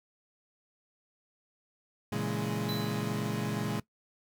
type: chord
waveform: 30% pulse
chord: A# half-diminished seventh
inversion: none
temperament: equal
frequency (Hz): 116.54 / 138.59 / 164.81 / 207.7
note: A#2 / C#3 / E3 / G#3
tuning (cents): 0 / 0 / 0 / 0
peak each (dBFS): -34 / -35 / -35 / -32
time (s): 2.12-3.8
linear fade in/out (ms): 5
type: tone with exponential decay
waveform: square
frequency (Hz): 3990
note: B7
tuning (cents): +17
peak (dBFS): -36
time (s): 2.69-3.34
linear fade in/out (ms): 0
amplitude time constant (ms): 140
effects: noise-tail reverb RT60 0.1 s tail -19 dB re dry